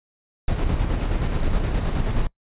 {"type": "noise with tremolo", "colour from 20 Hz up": "brown", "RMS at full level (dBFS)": -20, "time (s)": [0.48, 2.27], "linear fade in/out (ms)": 2, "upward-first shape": "square", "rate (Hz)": 9.5, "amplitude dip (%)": 35, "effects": ["noise-tail reverb RT60 0.1 s tail -23 dB re dry", "resampled to 8000 Hz"]}